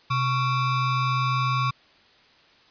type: ring-modulated tone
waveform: square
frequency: 621 Hz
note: D#5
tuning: 3 cents flat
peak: -19 dBFS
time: 0.1-1.71 s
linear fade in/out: 10 ms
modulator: 492 Hz
effects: white hiss -56 dBFS RMS until 2.7 s + resampled to 11025 Hz